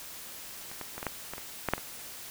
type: clicks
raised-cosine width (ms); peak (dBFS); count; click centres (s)
0.5; -29 / -22 / -23 / -21 / -15 / -22 / -26 / -13 / -9 / -23; 10; 0.715 / 0.813 / 0.98 / 1.029 / 1.067 / 1.336 / 1.381 / 1.687 / 1.736 / 1.78
effects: white hiss -44 dBFS RMS until 2.3 s